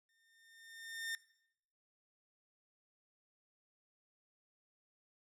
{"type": "tone with exponential growth", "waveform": "sawtooth", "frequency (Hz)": 1816, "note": "A#6", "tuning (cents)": -46, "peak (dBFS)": -33, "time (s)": [0.09, 1.15], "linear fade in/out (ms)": 1, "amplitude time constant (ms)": 230, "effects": ["noise-tail reverb RT60 0.8 s tail -20 dB re dry", "low-pass 12000 Hz 12 dB/octave"]}